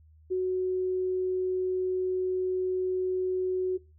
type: tone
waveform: sine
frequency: 370.1 Hz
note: F#4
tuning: in tune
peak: -25 dBFS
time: 0.3-3.78 s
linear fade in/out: 20 ms
effects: noise-tail reverb RT60 0.3 s tail -23 dB re dry + added 78 Hz sine -54 dBFS peak until 3.98 s